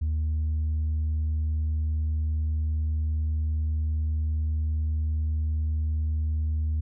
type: tone with tanh clipping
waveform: sine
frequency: 77.5 Hz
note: D#2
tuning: 6 cents flat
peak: -24 dBFS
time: 0.01-6.81 s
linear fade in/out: 10 ms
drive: 1 dB
effects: none